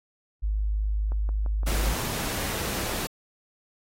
sine tone, 51.91 Hz, G#1, in tune, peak -23 dBFS, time 0.42-1.94 s, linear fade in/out 20 ms
click train, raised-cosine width 1 ms, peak -27 dBFS, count 8, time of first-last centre 1.12-2.317 s, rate 5.85 Hz
pink noise, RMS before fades -31 dBFS, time 1.66-3.07 s, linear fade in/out 10 ms
effects AAC 48 kbps

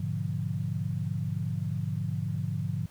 sine chord, G# diminished seventh, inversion none, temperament equal, 103.83 / 123.47 / 146.83 / 174.61 Hz, G#2 / B2 / D3 / F3, 0 / 0 / 0 / 0 cents, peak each -33 / -36 / -33 / -35 dBFS, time 0-2.86 s, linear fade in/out 5 ms, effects pink hiss -58 dBFS RMS until 2.9 s

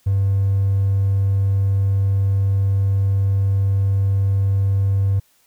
triangle tone with hard clipping, 98 Hz, G2, in tune, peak -15 dBFS, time 0.06-5.2 s, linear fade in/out 10 ms, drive 4 dB, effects white hiss -59 dBFS RMS until 5.46 s

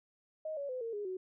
sine tone with pitch steps, 626 / 564.2 / 508.5 / 458.3 / 413 / 372.2 Hz, D#5 / C#5 / C5 / A#4 / G#4 / F#4, +10 / +30 / -50 / -29 / -10 / +10 cents, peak -36 dBFS, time 0.45-1.17 s, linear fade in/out 5 ms, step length 120 ms, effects none

